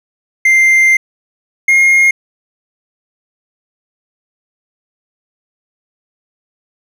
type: tone pair in turn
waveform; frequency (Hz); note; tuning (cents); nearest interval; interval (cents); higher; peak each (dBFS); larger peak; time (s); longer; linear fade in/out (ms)
triangle; 2093 / 2138; C7 / C7; 0 / +37; unison; 37; second; -4; neither; 0.45-0.97 / 1.68-2.11; first; 5
effects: none